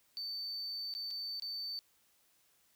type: tone with dropouts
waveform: sine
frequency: 4552 Hz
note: C#8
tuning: 45 cents sharp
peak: -36 dBFS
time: 0.17-1.79 s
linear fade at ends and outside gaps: 0 ms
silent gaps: 0.939-0.95 / 1.106-1.11 / 1.398-1.422 s
effects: tanh soft clip ceiling -36 dBFS + white hiss -71 dBFS RMS until 2.75 s